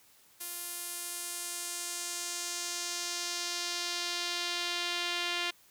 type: tone with band-pass filter sweep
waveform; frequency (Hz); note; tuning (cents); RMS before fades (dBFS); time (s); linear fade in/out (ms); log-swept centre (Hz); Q
sawtooth; 349.2; F4; 0; -36; 0.4-5.51; 10; 12000 to 3100; 1.5
effects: white hiss -62 dBFS RMS until 5.7 s